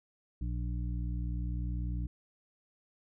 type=harmonic tone with a mistuned harmonic; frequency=60.2 Hz; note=B1; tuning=44 cents flat; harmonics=1 / 2 / 3 / 5; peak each=-33 / -39 / -43 / -47 dBFS; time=0.41-2.07 s; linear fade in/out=5 ms; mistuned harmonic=5; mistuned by=-23 cents; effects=none